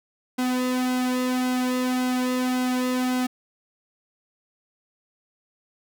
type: tone with flanger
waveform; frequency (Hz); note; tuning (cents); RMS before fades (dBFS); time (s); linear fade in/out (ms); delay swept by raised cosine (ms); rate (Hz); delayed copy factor
sawtooth; 252.7; B3; +40; -24; 0.38-3.27; 10; 1.7 to 2.7; 1.8; -0.7
effects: none